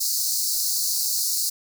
pink high-pass noise, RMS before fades -24 dBFS, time 0-1.5 s, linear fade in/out 10 ms, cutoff 4200 Hz, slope 96 dB/octave, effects none

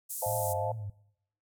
pink band-pass noise, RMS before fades -38 dBFS, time 0.09-0.54 s, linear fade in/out 20 ms, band 8300 to 15000 Hz, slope 24 dB/octave
sine chord, F dominant seventh, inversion second, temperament equal with one note detuned, 523.3 / 622.3 / 698.5 / 869.9 Hz, C5 / Eb5 / F5 / A5, 0 / 0 / 0 / -20 cents, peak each -35 dBFS, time 0.22-0.72 s, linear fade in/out 5 ms
sine tone with vibrato, 103.83 Hz, G#2, in tune, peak -35 dBFS, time 0.26-0.9 s, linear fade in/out 5 ms, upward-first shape triangle, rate 2.6 Hz, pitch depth 150 cents each way
effects noise-tail reverb RT60 0.7 s tail -20 dB re dry

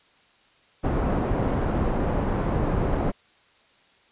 pink low-pass noise, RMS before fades -24 dBFS, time 0.83-3.12 s, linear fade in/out 20 ms, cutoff 870 Hz, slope 12 dB/octave, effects white hiss -59 dBFS RMS until 4.11 s + resampled to 8000 Hz

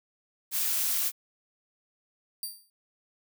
blue noise, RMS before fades -28 dBFS, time 0.51-1.12 s, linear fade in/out 50 ms
5% pulse tone with exponential decay, 4699 Hz, D8, in tune, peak -23 dBFS, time 2.43-2.7 s, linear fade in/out 1 ms, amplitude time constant 58 ms
effects none

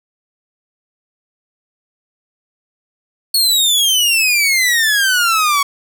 sawtooth exponential sweep, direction down, 4400 to 1108.7 Hz, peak -8 dBFS, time 3.34-5.63 s, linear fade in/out 5 ms, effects none

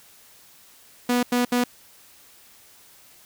sawtooth tone bursts at uneven times, 244.8 Hz, B3, 15 cents flat, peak -15 dBFS, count 3, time 1.09-1.23 / 1.32-1.45 / 1.52-1.64 s, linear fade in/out 5 ms, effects white hiss -52 dBFS RMS until 3.25 s

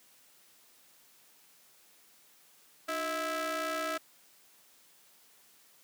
sawtooth ring-modulated tone, 334.8 Hz, E4, 27 cents sharp, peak -25 dBFS, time 2.88-3.98 s, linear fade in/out 10 ms, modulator 973 Hz, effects white hiss -62 dBFS RMS until 5.83 s + high-pass 150 Hz 12 dB/octave

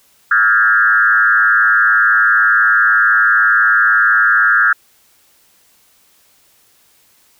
sine tone with frequency modulation, 1517 Hz, F#6, 43 cents sharp, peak -8 dBFS, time 0.31-4.73 s, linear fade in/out 5 ms, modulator 110 Hz, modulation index 1.8, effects white hiss -53 dBFS RMS until 7.39 s

